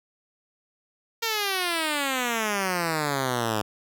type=exponential sweep; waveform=5% pulse; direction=down; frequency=464.6 to 103.83 Hz; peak=-13 dBFS; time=1.22-3.62 s; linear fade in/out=10 ms; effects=none